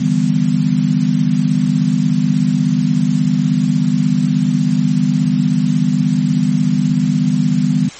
sine chord, E minor seventh, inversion third, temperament just, 148.33 / 164.81 / 197.78 / 247.2 Hz, D3 / E3 / G3 / B3, +18 / 0 / +16 / +2 cents, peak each -18 / -17 / -16 / -16 dBFS, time 0-7.89 s, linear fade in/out 10 ms, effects white hiss -33 dBFS RMS until 7.99 s + MP3 32 kbps

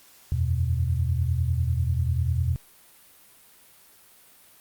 sine chord, E suspended second, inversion none, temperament equal, 82.41 / 92.5 / 123.47 Hz, E2 / F#2 / B2, 0 / 0 / 0 cents, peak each -24 / -29 / -26 dBFS, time 0.32-2.56 s, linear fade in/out 0 ms, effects white hiss -54 dBFS RMS until 4.6 s + Opus 48 kbps

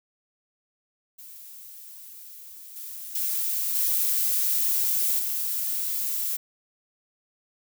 violet noise with level steps, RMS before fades -44 / -38 / -27 / -24 / -28 dBFS, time 1.18-6.37 s, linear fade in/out 10 ms, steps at 2.76 / 3.15 / 3.75 / 5.19 s, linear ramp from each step 2 ms, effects none

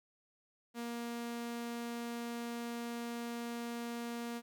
sawtooth tone, 235.8 Hz, A#3, 20 cents sharp, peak -35 dBFS, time 0.74-4.42 s, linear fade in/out 50 ms, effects 12-bit

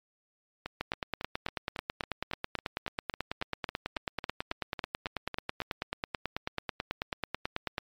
two click trains, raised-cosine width 0.3 ms, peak -15 / -19 dBFS, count 65 / 19, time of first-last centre 0.81-7.782 / 0.66-5.619 s, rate 9.18 / 3.63 Hz, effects MP3 96 kbps

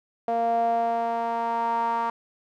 sawtooth tone with band-pass filter sweep, 231.7 Hz, A#3, 10 cents flat, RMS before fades -25 dBFS, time 0.28-2.1 s, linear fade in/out 2 ms, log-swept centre 640 to 1000 Hz, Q 6.4, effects none

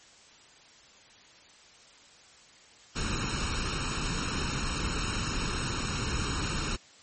pink noise with comb filter, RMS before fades -31 dBFS, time 2.95-6.77 s, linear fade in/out 20 ms, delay 0.74 ms, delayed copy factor +0.7, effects white hiss -55 dBFS RMS until 7.02 s + MP3 32 kbps

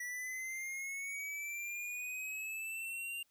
square linear sweep, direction up, 1945 to 2792 Hz, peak -40 dBFS, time 0-3.23 s, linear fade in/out 5 ms, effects white hiss -75 dBFS RMS until 3.3 s

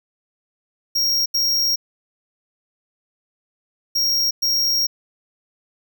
square tone bursts at uneven times, 5588 Hz, F8, in tune, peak -17 dBFS, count 4, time 0.95-1.26 / 1.34-1.76 / 3.95-4.31 / 4.42-4.87 s, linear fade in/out 10 ms, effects none

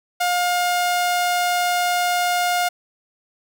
sawtooth tone, 711 Hz, F5, 31 cents sharp, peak -14 dBFS, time 0.2-2.69 s, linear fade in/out 10 ms, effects none

